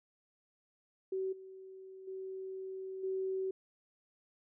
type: tone with level steps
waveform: sine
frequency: 380 Hz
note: F#4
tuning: 46 cents sharp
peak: -33 / -48 / -40 / -33 dBFS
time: 1.12-3.51 s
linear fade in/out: 5 ms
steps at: 1.32 / 2.07 / 3.03 s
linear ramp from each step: 10 ms
effects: none